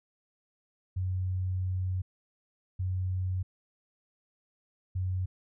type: tone bursts at uneven times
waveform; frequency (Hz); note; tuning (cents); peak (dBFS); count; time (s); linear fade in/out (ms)
sine; 92.5; F#2; 0; -28; 3; 0.96-2.02 / 2.79-3.43 / 4.95-5.26; 10
effects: none